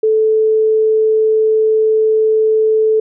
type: tone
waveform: sine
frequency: 437 Hz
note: A4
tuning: 12 cents flat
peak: -9 dBFS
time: 0.03-3 s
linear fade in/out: 5 ms
effects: none